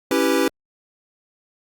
square chord, C# half-diminished seventh, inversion none, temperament equal, 277.2 / 329.6 / 392 / 493.9 Hz, C#4 / E4 / G4 / B4, 0 / 0 / 0 / 0 cents, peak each -23 dBFS, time 0.11-0.48 s, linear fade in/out 2 ms, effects Opus 48 kbps

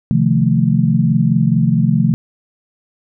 sine chord, F dominant seventh, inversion second, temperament equal, 130.81 / 155.56 / 174.61 / 220 Hz, C3 / Eb3 / F3 / A3, 0 / 0 / 0 / 0 cents, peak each -16 dBFS, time 0.11-2.14 s, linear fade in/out 0 ms, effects none

